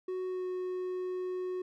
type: tone with pitch glide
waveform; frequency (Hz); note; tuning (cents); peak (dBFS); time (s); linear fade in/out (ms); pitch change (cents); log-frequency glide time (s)
triangle; 370 to 366.6; F#4 to F#4; 0 to -16; -31; 0.08-1.62; 5; -16; 0.27-0.46
effects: none